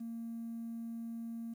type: tone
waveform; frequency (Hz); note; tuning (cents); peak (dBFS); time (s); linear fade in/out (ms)
triangle; 230; A#3; -23; -36; 0-1.54; 10
effects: tanh soft clip ceiling -36 dBFS + 11-bit